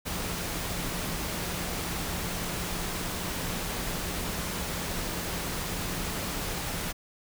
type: tone in noise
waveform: sine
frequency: 175.9 Hz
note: F3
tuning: 13 cents sharp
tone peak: -41 dBFS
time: 0.05-6.93 s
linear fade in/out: 20 ms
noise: pink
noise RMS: -33 dBFS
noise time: 0.05-6.93 s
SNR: -11 dB
effects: none